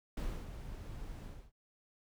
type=noise with ADSR envelope; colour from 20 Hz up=brown; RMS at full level=-36 dBFS; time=0.17-1.52 s; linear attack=4 ms; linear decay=280 ms; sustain=-9 dB; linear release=270 ms; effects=none